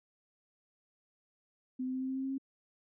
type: tone with pitch steps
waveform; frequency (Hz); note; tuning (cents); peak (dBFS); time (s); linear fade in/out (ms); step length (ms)
sine; 255.8 / 257.7 / 259.7 / 261.6 / 263.6 / 265.6 / 267.6 / 269.6; C4 / C4 / C4 / C4 / C4 / C4 / C4 / C#4; -39 / -26 / -13 / 0 / +13 / +26 / +39 / -48; -33; 1.79-2.382; 10; 74
effects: none